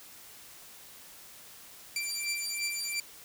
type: beating tone pair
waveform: 15% pulse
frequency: 2349 / 2351.9 Hz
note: D7 / D7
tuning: 0 / +2 cents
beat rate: 2.9 Hz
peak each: -28 dBFS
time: 1.96-3 s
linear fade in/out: 2 ms
effects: white hiss -51 dBFS RMS until 3.24 s